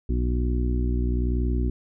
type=harmonic tone; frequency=61 Hz; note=B1; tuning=21 cents flat; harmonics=1 / 2 / 3 / 4 / 5 / 6; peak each=-22 / -31 / -38 / -31 / -35 / -35 dBFS; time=0.09-1.7 s; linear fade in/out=5 ms; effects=none